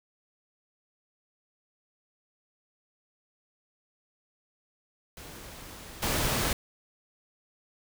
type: noise with level steps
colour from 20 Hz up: pink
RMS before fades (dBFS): -45 / -28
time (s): 5.17-6.53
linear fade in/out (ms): 2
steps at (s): 6.02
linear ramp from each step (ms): 10
effects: none